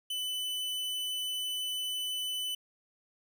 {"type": "tone", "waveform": "45% pulse", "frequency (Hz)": 3002, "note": "F#7", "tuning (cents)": 24, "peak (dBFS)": -32, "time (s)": [0.1, 2.55], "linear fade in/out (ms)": 5, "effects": []}